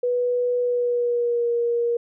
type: tone with pitch glide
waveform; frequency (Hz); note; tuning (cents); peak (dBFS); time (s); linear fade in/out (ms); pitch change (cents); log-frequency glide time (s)
sine; 490.6 to 472.5; B4 to A#4; -12 to +23; -19; 0.03-1.97; 5; -65; 0.6-1.49
effects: none